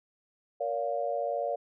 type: tone cluster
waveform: sine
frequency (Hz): 468.7 / 570 / 704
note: A#4 / C#5 / F5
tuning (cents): +9 / +48 / +14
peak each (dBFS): -35 / -31 / -33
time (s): 0.6-1.56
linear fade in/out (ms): 10
effects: none